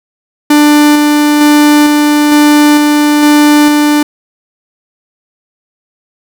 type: tone with tremolo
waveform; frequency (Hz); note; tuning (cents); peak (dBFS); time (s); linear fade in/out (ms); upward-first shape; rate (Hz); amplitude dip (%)
45% pulse; 296.2; D4; +15; -3; 0.5-4.03; 5; square; 1.1; 25
effects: none